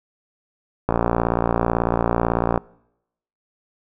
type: click train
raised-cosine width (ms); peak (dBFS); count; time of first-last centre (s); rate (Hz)
1; -4; 99; 0.89-2.577; 58.1
effects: noise-tail reverb RT60 0.8 s tail -24 dB re dry